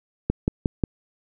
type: click train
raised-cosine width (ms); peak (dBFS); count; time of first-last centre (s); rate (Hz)
3; -7; 4; 0.3-0.838; 5.58
effects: none